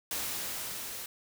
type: noise with level ramp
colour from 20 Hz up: white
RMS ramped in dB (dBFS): -34 to -41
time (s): 0.11-1.06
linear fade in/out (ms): 2
effects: none